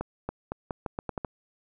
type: accelerating click train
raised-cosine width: 1 ms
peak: -17 dBFS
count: 9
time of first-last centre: 0.01-1.248 s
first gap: 280 ms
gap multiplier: 0.82
effects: none